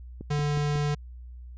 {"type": "click train", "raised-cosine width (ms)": 3, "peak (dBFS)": -24, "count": 4, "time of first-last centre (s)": [0.21, 0.756], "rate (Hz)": 5.49}
{"type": "tone", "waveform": "square", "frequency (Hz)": 146.83, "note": "D3", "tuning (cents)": 0, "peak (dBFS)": -25, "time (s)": [0.3, 0.95], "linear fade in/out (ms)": 10}
{"effects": ["added 61 Hz sine -40 dBFS peak until 1.57 s", "resampled to 16000 Hz"]}